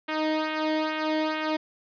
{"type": "tone with flanger", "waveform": "sawtooth", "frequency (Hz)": 311.1, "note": "D#4", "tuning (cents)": 0, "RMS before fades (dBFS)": -27, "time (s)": [0.08, 1.57], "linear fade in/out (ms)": 10, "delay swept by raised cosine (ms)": [0.2, 0.78], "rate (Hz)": 2.3, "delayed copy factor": -0.7, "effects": ["resampled to 11025 Hz", "10-bit"]}